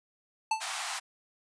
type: tone with exponential decay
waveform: square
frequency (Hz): 881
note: A5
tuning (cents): +2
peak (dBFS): -23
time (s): 0.51-0.68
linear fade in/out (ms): 5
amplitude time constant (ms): 36
type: high-pass noise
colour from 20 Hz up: pink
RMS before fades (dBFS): -35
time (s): 0.6-1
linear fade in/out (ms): 20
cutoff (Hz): 680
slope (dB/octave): 96
effects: resampled to 22050 Hz